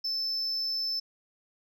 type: tone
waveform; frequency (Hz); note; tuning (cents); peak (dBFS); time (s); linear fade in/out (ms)
sine; 5274; E8; 0; -26; 0.04-1; 10
effects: tanh soft clip ceiling -27 dBFS